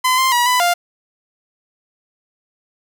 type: tone with pitch steps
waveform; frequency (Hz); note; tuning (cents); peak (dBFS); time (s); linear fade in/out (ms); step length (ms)
sawtooth; 1020 / 1047 / 965 / 997 / 700; C6 / C6 / B5 / B5 / F5; -44 / +1 / -40 / +16 / +4; -9; 0.04-0.74; 10; 140
effects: none